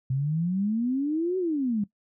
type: exponential two-way sweep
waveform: sine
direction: up then down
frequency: 128.1 to 380 to 197.3 Hz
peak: -23 dBFS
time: 0.1-1.84 s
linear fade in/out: 5 ms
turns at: 1.38 s
effects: noise-tail reverb RT60 0.1 s tail -18 dB re dry